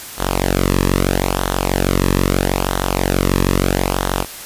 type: tone with flanger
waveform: sawtooth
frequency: 46.24 Hz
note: F#1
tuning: in tune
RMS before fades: -17 dBFS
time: 0.17-4.26 s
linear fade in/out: 50 ms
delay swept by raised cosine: 0.41 to 1.38 ms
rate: 0.77 Hz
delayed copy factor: -0.75
effects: white hiss -32 dBFS RMS until 4.45 s + resampled to 32000 Hz